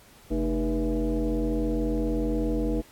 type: tone with frequency modulation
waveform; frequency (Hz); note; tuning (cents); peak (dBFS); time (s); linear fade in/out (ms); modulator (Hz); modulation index
sine; 129.7; C3; -15; -23; 0.3-2.82; 20; 177; 2.1
effects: pink hiss -54 dBFS RMS until 2.91 s + AAC 64 kbps